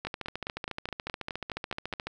two click trains, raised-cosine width 0.3 ms, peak -18 / -18 dBFS, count 29 / 10, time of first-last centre 0.07-2.07 / 0.05-1.937 s, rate 14 / 4.77 Hz, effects none

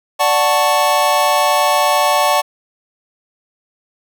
square chord, D major seventh, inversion none, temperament equal, 587.3 / 740 / 880 / 1108.7 Hz, D5 / F#5 / A5 / C#6, 0 / 0 / 0 / 0 cents, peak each -18 dBFS, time 0.19-2.42 s, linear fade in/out 20 ms, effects none

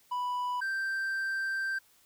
triangle tone pair in turn, 987.8 / 1568 Hz, B5 / G6, 0 / 0 cents, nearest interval minor sixth, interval 800 cents, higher second, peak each -28 / -28 dBFS, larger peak neither, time 0.11-0.61 / 0.61-1.79 s, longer second, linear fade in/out 10 ms, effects white hiss -64 dBFS RMS until 2.05 s

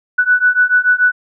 sine beating tone pair, 1480 / 1486.9 Hz, F#6 / F#6, 0 / +8 cents, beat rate 6.9 Hz, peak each -13 / -12 dBFS, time 0.18-1.12 s, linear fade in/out 10 ms, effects none

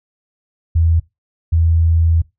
sine tone pair in turn, 82.41 / 82.41 Hz, E2 / E2, 0 / 0 cents, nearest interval unison, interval 0 cents, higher neither, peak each -10 dBFS, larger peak neither, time 0.75-1 / 1.52-2.22 s, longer second, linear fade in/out 10 ms, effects noise-tail reverb RT60 0.2 s tail -21 dB re dry

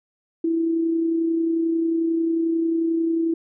sine tone with amplitude modulation, 329.6 Hz, E4, in tune, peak -17 dBFS, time 0.44-3.34 s, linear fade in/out 5 ms, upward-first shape sine, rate 31.2 Hz, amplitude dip 35%, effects none

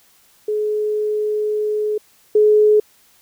sine tone pair in turn, 424 / 424 Hz, G#4 / G#4, +36 / +36 cents, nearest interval unison, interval 0 cents, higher neither, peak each -17 / -9 dBFS, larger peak second, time 0.48-1.98 / 2.35-2.8 s, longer first, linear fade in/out 5 ms, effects white hiss -54 dBFS RMS until 3.21 s

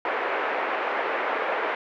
pink band-pass noise, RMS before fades -27 dBFS, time 0.05-1.75 s, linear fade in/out 2 ms, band 420 to 2200 Hz, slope 24 dB/octave, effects none

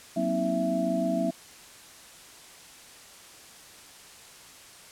sine tone cluster, 185.3 / 237.6 / 264.2 / 319.4 / 665 Hz, F#3 / A#3 / C4 / D#4 / E5, +3 / +33 / +17 / +45 / +15 cents, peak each -31 / -32 / -31 / -33 / -28 dBFS, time 0.16-1.31 s, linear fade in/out 10 ms, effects white hiss -49 dBFS RMS until 4.91 s + low-pass 10000 Hz 12 dB/octave

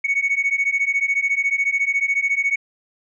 sine beating tone pair, 2217 / 2231 Hz, C#7 / C#7, 0 / +11 cents, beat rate 14 Hz, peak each -19 dBFS, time 0.04-2.56 s, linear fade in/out 10 ms, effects tanh soft clip ceiling -13 dBFS

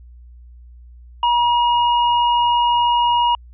square tone, 957 Hz, A#5, 45 cents sharp, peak -14 dBFS, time 1.23-3.35 s, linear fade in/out 2 ms, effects added 60 Hz sine -39 dBFS peak until 3.53 s + resampled to 8000 Hz

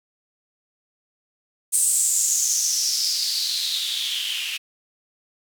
blue noise with band-pass filter sweep, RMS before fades -23 dBFS, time 1.72-4.58 s, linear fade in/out 20 ms, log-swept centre 8800 to 2700 Hz, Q 6, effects none

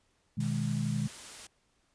sine chord, G# minor, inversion first, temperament equal, 123.47 / 155.56 / 207.7 Hz, B2 / D#3 / G#3, 0 / 0 / 0 cents, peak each -33 dBFS, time 0.37-1.08 s, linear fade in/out 10 ms
white noise, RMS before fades -46 dBFS, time 0.4-1.47 s, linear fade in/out 5 ms
effects pink hiss -72 dBFS RMS until 1.94 s + resampled to 22050 Hz

